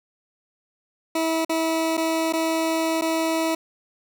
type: tone with dropouts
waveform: 20% pulse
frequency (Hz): 324.3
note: E4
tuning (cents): -28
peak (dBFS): -16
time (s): 1.15-3.55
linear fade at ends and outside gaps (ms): 5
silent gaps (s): 1.449-1.494 / 1.971-1.976 / 2.326-2.334 / 3.013-3.019
effects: none